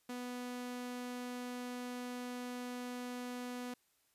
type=tone; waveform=sawtooth; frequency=246.9 Hz; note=B3; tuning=in tune; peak=-37 dBFS; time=0.09-3.74 s; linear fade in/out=5 ms; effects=white hiss -75 dBFS RMS until 4.14 s + resampled to 32000 Hz